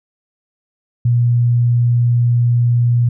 sine tone, 120.1 Hz, B2, 48 cents flat, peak -10 dBFS, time 1.05-3.09 s, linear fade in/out 5 ms, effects none

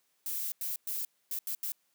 violet noise bursts at uneven times, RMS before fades -35 dBFS, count 6, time 0.26-0.52 / 0.61-0.76 / 0.87-1.05 / 1.31-1.39 / 1.47-1.55 / 1.63-1.72 s, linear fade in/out 2 ms, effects white hiss -74 dBFS RMS until 1.94 s + high-pass 150 Hz 12 dB/octave

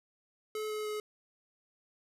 square tone with pitch steps, 430 / 427 / 424.1 Hz, A4 / G#4 / G#4, -40 / +48 / +36 cents, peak -35 dBFS, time 0.55-1 s, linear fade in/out 2 ms, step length 150 ms, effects resampled to 32000 Hz

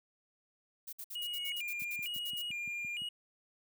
violet noise bursts, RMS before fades -44 dBFS, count 14, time 0.87-2.424 s, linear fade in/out 10 ms, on 59 ms, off 56 ms
triangle tone with vibrato, 2637 Hz, E7, in tune, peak -35 dBFS, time 1.15-3.09 s, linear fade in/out 5 ms, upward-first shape square, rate 1.1 Hz, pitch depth 160 cents each way
triangle tone with exponential growth, 2217 Hz, C#7, in tune, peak -35 dBFS, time 1.23-1.52 s, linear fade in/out 1 ms, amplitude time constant 62 ms
click train, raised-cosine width 5 ms, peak -37 dBFS, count 8, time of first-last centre 1.82-3.019 s, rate 5.84 Hz
effects high-pass 150 Hz 12 dB/octave

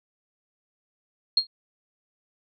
sine tone with exponential decay, 4249 Hz, C8, 26 cents sharp, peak -13 dBFS, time 1.37-1.47 s, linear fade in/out 5 ms, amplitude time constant 21 ms, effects none

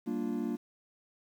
triangle chord, G minor seventh, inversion none, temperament equal, 196 / 233.1 / 293.7 / 349.2 Hz, G3 / Bb3 / D4 / F4, 0 / 0 / 0 / 0 cents, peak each -38 / -32 / -35 / -37 dBFS, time 0.06-0.57 s, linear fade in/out 20 ms, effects 10-bit

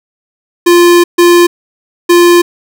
square tone bursts at uneven times, 348 Hz, F4, 6 cents flat, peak -3 dBFS, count 3, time 0.66-1.04 / 1.18-1.47 / 2.09-2.42 s, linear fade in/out 10 ms, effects none

